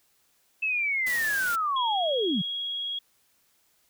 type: linear sweep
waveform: sine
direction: down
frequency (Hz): 2637 to 155.5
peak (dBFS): -24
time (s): 0.62-2.42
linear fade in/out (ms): 10
type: noise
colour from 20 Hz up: white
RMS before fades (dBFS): -36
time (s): 1.06-1.56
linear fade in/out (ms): 10
type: tone with vibrato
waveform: sine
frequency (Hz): 3300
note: G#7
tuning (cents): -12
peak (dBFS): -29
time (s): 1.76-2.99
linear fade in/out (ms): 5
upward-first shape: sine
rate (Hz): 19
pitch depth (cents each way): 15
effects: white hiss -67 dBFS RMS until 3.89 s